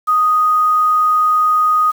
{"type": "tone with quantisation", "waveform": "sine", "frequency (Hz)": 1244.5, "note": "D#6", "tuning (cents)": 0, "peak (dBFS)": -10, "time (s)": [0.07, 1.92], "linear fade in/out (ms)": 20, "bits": 6, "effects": []}